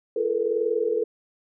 sine tone cluster, 341.8 / 422.6 / 442.2 / 483.8 Hz, F4 / G#4 / A4 / B4, -37 / +30 / +9 / -36 cents, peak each -33 / -30 / -24 / -26 dBFS, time 0.16-1.04 s, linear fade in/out 5 ms, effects none

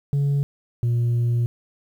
sine tone pair in turn, 141.5 / 119.02 Hz, C#3 / A#2, +36 / +36 cents, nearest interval minor third, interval 300 cents, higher first, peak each -15 dBFS, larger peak neither, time 0.13-0.43 / 0.83-1.46 s, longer second, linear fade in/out 0 ms, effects tanh soft clip ceiling -17 dBFS + 9-bit

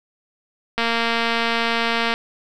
click train, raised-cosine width 0.3 ms, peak -5 dBFS, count 315, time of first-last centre 0.78-2.139 s, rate 231 Hz, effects none

